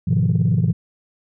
sine chord, F half-diminished seventh, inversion first, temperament just, 104.77 / 125.72 / 157.15 / 174.61 Hz, Ab2 / Cb3 / Eb3 / F3, +16 / +31 / +18 / 0 cents, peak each -19 dBFS, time 0.07-0.73 s, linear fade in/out 10 ms, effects tanh soft clip ceiling -9 dBFS

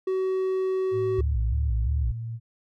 triangle tone, 377 Hz, F#4, 32 cents sharp, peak -21 dBFS, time 0.07-1.21 s, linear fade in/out 5 ms
sine tone with pitch glide, 109.6 to 114.52 Hz, A2 to A#2, -6 to -30 cents, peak -30 dBFS, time 0.91-2.4 s, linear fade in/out 50 ms, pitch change +76 cents, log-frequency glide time 1.81-2.07 s
sine tone with vibrato, 65.2 Hz, C2, 5 cents flat, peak -22 dBFS, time 1.18-2.12 s, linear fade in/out 10 ms, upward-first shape square, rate 2.9 Hz, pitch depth 180 cents each way
effects none

